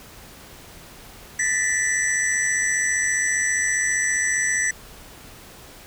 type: tone cluster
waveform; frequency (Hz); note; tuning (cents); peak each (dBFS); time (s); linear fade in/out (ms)
sine; 1755 / 1902 / 1997 / 5950 / 7920; A6 / A#6 / B6 / F#8 / B8; -5 / +34 / +19 / +9 / +4; -26; 1.39-4.71; 5
effects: pink hiss -44 dBFS RMS until 5.86 s